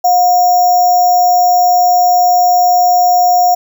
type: tone with sample-and-hold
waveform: sine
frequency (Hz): 719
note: F#5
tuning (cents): -50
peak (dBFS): -6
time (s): 0.04-3.55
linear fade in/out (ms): 10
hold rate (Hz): 6300
effects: none